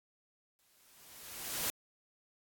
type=noise with exponential growth; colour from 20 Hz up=white; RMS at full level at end=-33 dBFS; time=0.59-1.7 s; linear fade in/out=0 ms; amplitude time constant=240 ms; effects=AAC 64 kbps